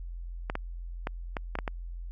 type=clicks; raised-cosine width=0.5 ms; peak=-16 dBFS; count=7; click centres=0.499 / 0.554 / 1.071 / 1.368 / 1.554 / 1.588 / 1.678 s; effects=added 43 Hz sine -36 dBFS peak until 2.11 s